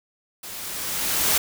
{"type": "noise with level ramp", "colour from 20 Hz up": "white", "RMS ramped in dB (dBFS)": [-37, -19], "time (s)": [0.43, 1.38], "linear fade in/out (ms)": 5, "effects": []}